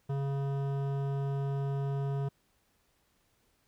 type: tone with hard clipping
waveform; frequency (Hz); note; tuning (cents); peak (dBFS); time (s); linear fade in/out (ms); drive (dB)
sine; 138.59; C#3; 0; -32; 0.09-2.29; 10; 14
effects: pink hiss -72 dBFS RMS until 3.67 s